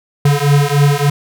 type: beating tone pair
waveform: square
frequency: 141.8 / 145.2 Hz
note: C#3 / D3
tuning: +40 / -19 cents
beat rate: 3.4 Hz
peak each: -13 dBFS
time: 0.25-1.1 s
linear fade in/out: 5 ms
effects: none